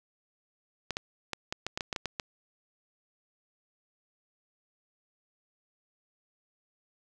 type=clicks; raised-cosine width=0.2 ms; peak=-15 dBFS; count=11; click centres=0.907 / 0.969 / 1.333 / 1.525 / 1.666 / 1.775 / 1.808 / 1.928 / 1.962 / 2.057 / 2.198 s; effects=none